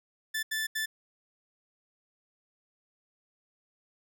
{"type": "tone bursts at uneven times", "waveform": "sawtooth", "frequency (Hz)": 1756, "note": "A6", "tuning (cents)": -4, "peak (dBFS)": -26, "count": 3, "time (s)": [[0.34, 0.43], [0.51, 0.67], [0.75, 0.86]], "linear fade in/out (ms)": 10, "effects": []}